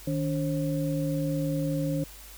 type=tone cluster; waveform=sine; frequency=155.2 / 287.4 / 536 Hz; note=D#3 / D4 / C5; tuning=-4 / -37 / +42 cents; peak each=-28 / -30 / -33 dBFS; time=0.07-2.04 s; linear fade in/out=5 ms; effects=added 50 Hz sine -48 dBFS peak until 2.37 s + white hiss -48 dBFS RMS until 2.37 s